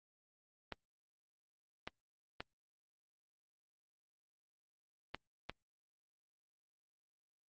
clicks, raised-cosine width 0.3 ms, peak -25 dBFS, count 5, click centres 0.723 / 1.875 / 2.405 / 5.146 / 5.496 s, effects Opus 24 kbps

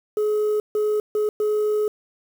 sine tone bursts at uneven times, 423.6 Hz, G#4, 34 cents sharp, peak -16 dBFS, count 4, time 0.17-0.6 / 0.75-1 / 1.15-1.29 / 1.4-1.88 s, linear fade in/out 2 ms, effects tanh soft clip ceiling -17 dBFS + 7-bit

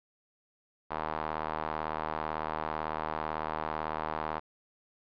sawtooth tone with band-pass filter, 78 Hz, D#2, 5 cents sharp, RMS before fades -35 dBFS, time 0.9-4.4 s, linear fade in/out 20 ms, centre 960 Hz, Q 2.1, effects resampled to 11025 Hz + 10-bit

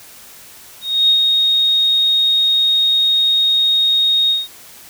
sine tone with ADSR envelope, 3729 Hz, A#7, in tune, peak -8 dBFS, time 0.81-4.48 s, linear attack 280 ms, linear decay 86 ms, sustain -3 dB, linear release 180 ms, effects white hiss -40 dBFS RMS until 4.89 s

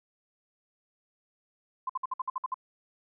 sine tone bursts, 1035 Hz, C6, 19 cents flat, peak -28 dBFS, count 9, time 1.87-2.543 s, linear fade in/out 5 ms, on 25 ms, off 56 ms, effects none

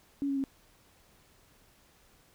sine tone with pitch steps, 280.7 / 275.9 / 271.1 Hz, C#4 / C#4 / C#4, +22 / -8 / -38 cents, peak -28 dBFS, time 0.22-0.439 s, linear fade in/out 0 ms, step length 73 ms, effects pink hiss -63 dBFS RMS until 2.34 s

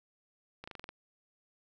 slowing click train, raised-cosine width 0.3 ms, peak -28 dBFS, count 7, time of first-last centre 0.64-0.89 s, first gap 35 ms, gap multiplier 1.07, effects none

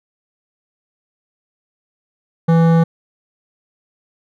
sine tone with hard clipping, 165.4 Hz, E3, 6 cents sharp, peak -11 dBFS, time 2.48-2.84 s, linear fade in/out 10 ms, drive 14 dB, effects none

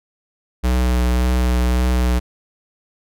square tone with vibrato, 61.8 Hz, B1, 2 cents sharp, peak -15 dBFS, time 0.63-2.2 s, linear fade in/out 20 ms, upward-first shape triangle, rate 1.8 Hz, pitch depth 23 cents each way, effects none

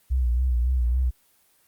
sine tone with vibrato, 61.8 Hz, B1, 2 cents sharp, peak -19 dBFS, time 0.1-1.11 s, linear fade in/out 20 ms, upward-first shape sine, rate 3.6 Hz, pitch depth 78 cents each way, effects white hiss -62 dBFS RMS until 1.67 s + Opus 24 kbps

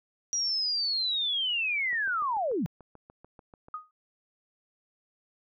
sine linear sweep, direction down, 5780 to 138.59 Hz, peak -26 dBFS, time 0.33-2.66 s, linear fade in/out 0 ms
click train, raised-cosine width 1 ms, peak -36 dBFS, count 13, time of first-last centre 1.93-3.684 s, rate 6.84 Hz
sine tone with exponential decay, 1244.5 Hz, D#6, in tune, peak -30 dBFS, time 3.74-3.91 s, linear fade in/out 2 ms, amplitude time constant 35 ms
effects none

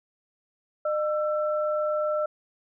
sine tone pair together, 607 / 1336.2 Hz, D#5 / E6, -43 / +23 cents, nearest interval octave + major second, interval 1366 cents, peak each -24 / -31 dBFS, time 0.85-2.26 s, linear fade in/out 5 ms, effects none

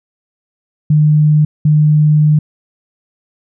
sine tone bursts at uneven times, 151.5 Hz, D#3, 46 cents flat, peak -6 dBFS, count 2, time 0.9-1.45 / 1.65-2.39 s, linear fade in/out 5 ms, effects none

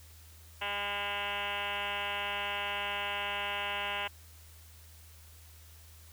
sine tone with frequency modulation, 1826 Hz, A#6, 36 cents flat, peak -32 dBFS, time 0.61-4.08 s, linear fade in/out 10 ms, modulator 203 Hz, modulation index 6, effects added 80 Hz sine -53 dBFS peak until 6.12 s + white hiss -58 dBFS RMS until 6.12 s

